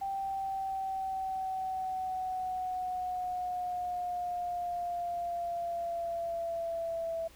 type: linear sweep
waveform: sine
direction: down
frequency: 784 to 659.3 Hz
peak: -32 dBFS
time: 0.01-7.28 s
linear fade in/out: 10 ms
effects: added 60 Hz sine -60 dBFS peak until 7.35 s + pink hiss -58 dBFS RMS until 7.35 s